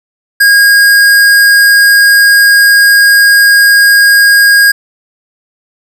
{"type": "tone", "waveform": "square", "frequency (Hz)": 1631, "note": "G#6", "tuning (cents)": -32, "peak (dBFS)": -3, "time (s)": [0.4, 4.72], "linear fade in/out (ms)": 10, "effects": []}